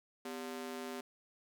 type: ring-modulated tone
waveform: sawtooth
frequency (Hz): 323.6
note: E4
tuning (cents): -32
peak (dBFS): -34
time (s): 0.25-1.01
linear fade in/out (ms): 5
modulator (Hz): 73.5
effects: none